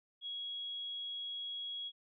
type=tone; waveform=sine; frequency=3320 Hz; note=G#7; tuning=1 cent flat; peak=-39 dBFS; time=0.21-1.92 s; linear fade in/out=50 ms; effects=none